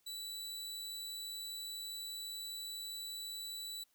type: tone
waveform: sawtooth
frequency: 3951 Hz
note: B7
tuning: in tune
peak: -39 dBFS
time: 0.06-3.84 s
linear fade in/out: 10 ms
effects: white hiss -75 dBFS RMS until 3.94 s